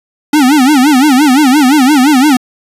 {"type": "tone with vibrato", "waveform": "square", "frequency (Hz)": 277.2, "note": "C#4", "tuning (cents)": 0, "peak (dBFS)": -5, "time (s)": [0.33, 2.37], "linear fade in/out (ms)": 5, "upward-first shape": "sine", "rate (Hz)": 5.8, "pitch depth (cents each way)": 190, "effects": ["resampled to 32000 Hz"]}